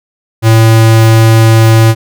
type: tone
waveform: square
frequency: 112.3 Hz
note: A2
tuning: 36 cents sharp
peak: -3 dBFS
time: 0.42-1.95 s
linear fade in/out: 50 ms
effects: none